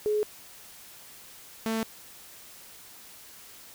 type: tone pair in turn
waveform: sine / sawtooth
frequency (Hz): 422.4 / 223.2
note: G#4 / A3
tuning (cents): +29 / +25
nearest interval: major seventh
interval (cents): 1104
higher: first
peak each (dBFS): -23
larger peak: neither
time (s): 0.06-0.23 / 1.66-1.83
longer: neither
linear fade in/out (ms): 0
effects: white hiss -49 dBFS RMS until 3.74 s